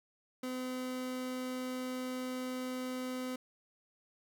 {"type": "tone", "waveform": "30% pulse", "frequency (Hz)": 254.8, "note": "C4", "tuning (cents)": -46, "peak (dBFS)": -34, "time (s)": [0.43, 3.36], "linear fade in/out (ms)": 5, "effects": []}